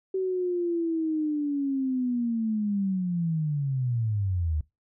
sine linear sweep, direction down, 381.6 to 73.3 Hz, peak -24 dBFS, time 0.14-4.61 s, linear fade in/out 5 ms, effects noise-tail reverb RT60 0.2 s tail -21 dB re dry

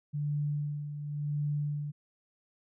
sine tone with tremolo, 146.9 Hz, D3, 1 cent sharp, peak -28 dBFS, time 0.13-1.92 s, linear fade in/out 20 ms, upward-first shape sine, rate 0.92 Hz, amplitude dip 60%, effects none

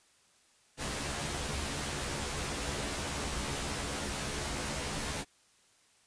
pink noise with comb filter, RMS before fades -36 dBFS, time 0.77-5.25 s, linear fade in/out 50 ms, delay 14 ms, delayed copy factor +1, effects white hiss -66 dBFS RMS until 6.06 s + resampled to 22050 Hz

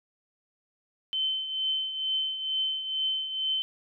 sine tone with tremolo, 3074 Hz, G7, 35 cents flat, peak -24 dBFS, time 1.13-3.62 s, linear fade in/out 0 ms, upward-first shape triangle, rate 2.2 Hz, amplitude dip 65%, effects none

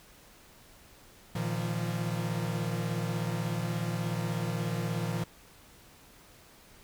45% pulse chord, Bb suspended fourth, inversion none, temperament equal with one note detuned, 116.54 / 155.56 / 172.11 Hz, Bb2 / Eb3 / F3, 0 / 0 / -25 cents, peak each -34 / -36 / -34 dBFS, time 1.35-5.24 s, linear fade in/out 5 ms, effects pink hiss -56 dBFS RMS until 6.83 s

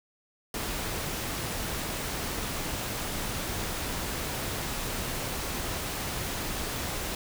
pink noise, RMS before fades -33 dBFS, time 0.54-7.15 s, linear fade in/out 2 ms, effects none

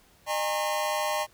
square tone cluster, 609 / 815 / 918 / 1084 / 2023 Hz, D#5 / G#5 / A#5 / C#6 / B6, -37 / -33 / -27 / -39 / +41 cents, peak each -31 / -33 / -34 / -34 / -40 dBFS, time 0.26-1.27 s, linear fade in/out 50 ms, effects pink hiss -60 dBFS RMS until 1.33 s

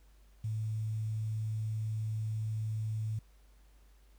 sine tone with quantisation, 109.2 Hz, A2, 13 cents flat, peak -32 dBFS, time 0.44-3.19 s, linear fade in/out 5 ms, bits 10, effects added 50 Hz sine -58 dBFS peak until 4.18 s + pink hiss -70 dBFS RMS until 4.18 s

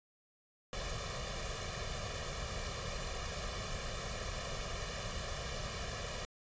pink noise with comb filter, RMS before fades -40 dBFS, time 0.73-6.25 s, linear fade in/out 0 ms, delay 1.7 ms, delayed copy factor +0.85, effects resampled to 16000 Hz

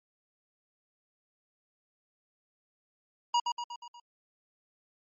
square tone with echo, 956 Hz, A#5, 43 cents sharp, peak -24 dBFS, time 3.34-3.4 s, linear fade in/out 5 ms, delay 120 ms, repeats 5, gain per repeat -5 dB, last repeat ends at 4 s, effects MP3 32 kbps

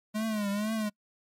square tone with vibrato, 210.8 Hz, G#3, 26 cents sharp, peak -29 dBFS, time 0.14-0.9 s, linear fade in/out 20 ms, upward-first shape triangle, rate 2.1 Hz, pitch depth 110 cents each way, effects noise-tail reverb RT60 0.1 s tail -26 dB re dry + MP3 64 kbps

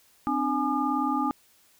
sine tone cluster, 258.6 / 297.2 / 838 / 1209 Hz, C4 / D4 / G#5 / D6, -20 / +21 / +15 / +50 cents, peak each -29 dBFS, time 0.27-1.31 s, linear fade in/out 0 ms, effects white hiss -61 dBFS RMS until 1.79 s

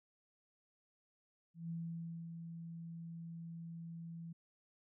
sine tone with ADSR envelope, 166.7 Hz, E3, 20 cents sharp, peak -39 dBFS, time 1.54-4.33 s, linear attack 160 ms, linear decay 580 ms, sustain -6 dB, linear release 9 ms, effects none

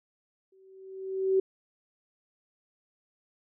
sine tone with exponential growth, 381.9 Hz, G4, 45 cents flat, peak -19 dBFS, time 0.52-1.4 s, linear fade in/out 5 ms, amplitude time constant 190 ms, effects none

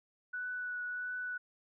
sine tone with vibrato, 1480 Hz, F#6, in tune, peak -36 dBFS, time 0.33-1.38 s, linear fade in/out 10 ms, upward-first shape triangle, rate 1.5 Hz, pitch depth 15 cents each way, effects none

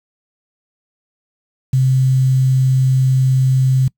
sine tone with quantisation, 130.81 Hz, C3, in tune, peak -10 dBFS, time 1.73-3.88 s, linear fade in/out 5 ms, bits 6, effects noise-tail reverb RT60 0.1 s tail -24 dB re dry

